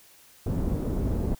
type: low-pass noise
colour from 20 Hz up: pink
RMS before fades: -27 dBFS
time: 0.46-1.35 s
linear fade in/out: 5 ms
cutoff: 370 Hz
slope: 12 dB/octave
effects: white hiss -55 dBFS RMS until 1.39 s